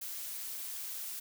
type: noise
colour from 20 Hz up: blue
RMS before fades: -41 dBFS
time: 0.01-1.2 s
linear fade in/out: 10 ms
effects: none